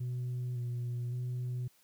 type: tone with pitch steps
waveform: sine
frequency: 124.4 / 121.3 / 124.4 Hz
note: B2 / B2 / B2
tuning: +13 / -31 / +13 cents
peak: -31 dBFS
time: 0-1.68 s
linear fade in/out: 10 ms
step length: 560 ms
effects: tanh soft clip ceiling -32 dBFS + white hiss -67 dBFS RMS until 1.83 s